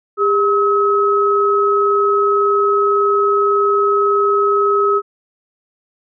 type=tone pair together; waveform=sine; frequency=403.8 / 1282 Hz; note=G#4 / E6; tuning=-49 / -49 cents; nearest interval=octave + minor sixth; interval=2000 cents; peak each=-14 dBFS; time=0.17-5.02 s; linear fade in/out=50 ms; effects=none